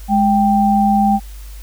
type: tone pair together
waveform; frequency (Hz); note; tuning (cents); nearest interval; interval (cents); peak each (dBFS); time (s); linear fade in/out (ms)
sine; 208.3 / 786; G#3 / G5; +5 / +4; octave + major seventh; 2299; -13; 0.08-1.2; 50
effects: added 50 Hz sine -30 dBFS peak until 1.62 s + white hiss -44 dBFS RMS until 1.62 s